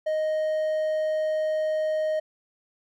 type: tone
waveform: triangle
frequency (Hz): 622.3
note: D#5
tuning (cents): 0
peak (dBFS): -21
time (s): 0.06-2.2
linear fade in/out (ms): 10
effects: none